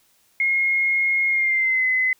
sine tone with pitch glide, 2151 to 2033 Hz, C7 to B6, +47 to +50 cents, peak -17 dBFS, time 0.4-2.13 s, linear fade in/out 2 ms, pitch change -97 cents, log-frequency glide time 1.28-1.86 s, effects white hiss -61 dBFS RMS until 2.19 s

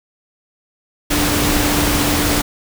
sine tone in noise, 293.7 Hz, D4, in tune, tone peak -20 dBFS, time 1.1-2.42 s, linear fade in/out 10 ms, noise pink, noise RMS -17 dBFS, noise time 1.1-2.42 s, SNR -6 dB, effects none

